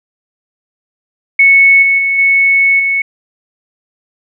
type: tone with level steps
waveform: sine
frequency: 2208 Hz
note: C#7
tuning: 7 cents flat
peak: -3 / -7 / -10 / -6 / -10 dBFS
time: 1.39-3.02 s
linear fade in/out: 5 ms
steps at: 1.82 / 1.98 / 2.18 / 2.79 s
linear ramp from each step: 10 ms
effects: none